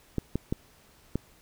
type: clicks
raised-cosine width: 3 ms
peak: -14 dBFS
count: 4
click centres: 0.183 / 0.356 / 0.525 / 1.156 s
effects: pink hiss -59 dBFS RMS until 1.41 s